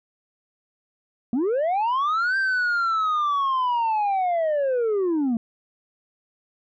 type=linear two-way sweep; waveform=sine; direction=up then down; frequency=220 to 1583 to 220 Hz; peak=-17 dBFS; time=1.33-5.37 s; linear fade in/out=2 ms; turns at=2.37 s; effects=tanh soft clip ceiling -19 dBFS